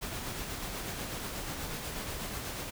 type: noise with tremolo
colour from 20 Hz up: pink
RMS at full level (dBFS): -37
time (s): 0.01-2.71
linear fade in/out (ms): 20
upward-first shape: sine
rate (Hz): 8.2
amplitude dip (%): 30
effects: none